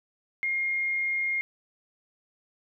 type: tone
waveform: sine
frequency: 2132 Hz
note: C7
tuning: 32 cents sharp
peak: -25 dBFS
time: 0.43-1.41 s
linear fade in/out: 0 ms
effects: none